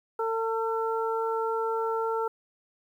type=harmonic tone; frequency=450.3 Hz; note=A4; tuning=40 cents sharp; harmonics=1 / 2 / 3; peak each=-28 / -31 / -33 dBFS; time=0.19-2.28 s; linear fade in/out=5 ms; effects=10-bit